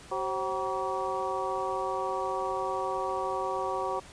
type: harmonic tone with a mistuned harmonic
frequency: 190 Hz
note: F#3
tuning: 46 cents sharp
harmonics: 2 / 3 / 4 / 5 / 6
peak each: -35 / -35 / -35 / -35 / -35 dBFS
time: 0.11-4 s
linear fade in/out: 10 ms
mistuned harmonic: 3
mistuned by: -110 cents
effects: pink hiss -50 dBFS RMS until 4.12 s + resampled to 22050 Hz